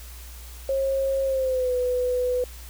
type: tone with pitch glide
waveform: sine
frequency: 540 to 498.1 Hz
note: C#5 to B4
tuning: -45 to +15 cents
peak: -21 dBFS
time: 0.69-2.44 s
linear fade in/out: 2 ms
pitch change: -140 cents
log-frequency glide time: 1.24-1.74 s
effects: added 60 Hz sine -39 dBFS peak until 2.69 s + white hiss -46 dBFS RMS until 2.69 s